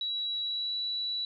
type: tone with pitch glide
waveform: sine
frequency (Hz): 3902 to 3936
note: B7 to B7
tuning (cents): -22 to -7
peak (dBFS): -30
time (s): 0.01-1.25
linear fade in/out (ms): 2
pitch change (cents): +15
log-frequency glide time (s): 0.42-0.77
effects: none